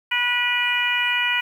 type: harmonic tone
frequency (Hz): 487.3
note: B4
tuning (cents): -23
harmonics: 2 / 3 / 4 / 5 / 6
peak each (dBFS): -29 / -27 / -24 / -23 / -25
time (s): 0.11-1.41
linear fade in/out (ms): 10
effects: 8-bit